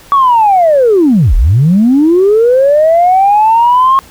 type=linear two-way sweep; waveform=sine; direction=down then up; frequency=1145 to 33 to 1087 Hz; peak=-3 dBFS; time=0.12-3.99 s; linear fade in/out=0 ms; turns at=1.35 s; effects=tanh soft clip ceiling 0 dBFS + pink hiss -38 dBFS RMS until 4.1 s